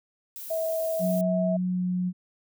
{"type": "noise", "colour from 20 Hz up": "violet", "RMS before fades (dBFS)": -39, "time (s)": [0.36, 1.21], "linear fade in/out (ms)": 0}
{"type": "tone", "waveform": "sine", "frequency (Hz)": 647, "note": "E5", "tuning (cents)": -32, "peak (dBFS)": -25, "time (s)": [0.5, 1.57], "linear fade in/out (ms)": 10}
{"type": "tone with pitch glide", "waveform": "sine", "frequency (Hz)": [182.2, 181.05], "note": ["F#3", "F#3"], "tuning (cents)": [-26, -37], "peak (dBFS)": -24, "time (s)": [0.99, 2.13], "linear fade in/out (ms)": 50, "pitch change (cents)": -11, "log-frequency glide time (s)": [1.69, 1.83]}
{"effects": []}